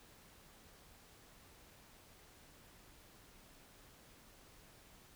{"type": "silence", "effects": ["pink hiss -62 dBFS RMS until 5.15 s"]}